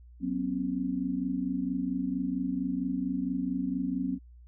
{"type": "chord", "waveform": "sine", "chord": "F# suspended fourth", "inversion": "none", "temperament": "equal with one note detuned", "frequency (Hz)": [185, 246.9, 271.3], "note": ["F#3", "B3", "C#4"], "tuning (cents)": [0, 0, -37], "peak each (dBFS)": [-34, -33, -31], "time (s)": [0.2, 4.19], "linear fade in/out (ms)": 50, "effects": ["added 60 Hz sine -49 dBFS peak until 4.47 s"]}